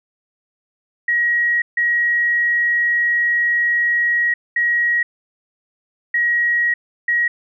sine tone bursts at uneven times, 1900 Hz, A#6, 33 cents sharp, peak -14 dBFS, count 5, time 1.08-1.62 / 1.77-4.34 / 4.56-5.03 / 6.14-6.74 / 7.08-7.28 s, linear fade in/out 5 ms, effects none

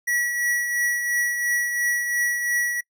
square tone with tremolo, 1932 Hz, B6, 39 cents flat, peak -20 dBFS, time 0.07-2.81 s, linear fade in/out 10 ms, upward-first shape triangle, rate 2.9 Hz, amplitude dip 50%, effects noise-tail reverb RT60 0.1 s tail -24 dB re dry

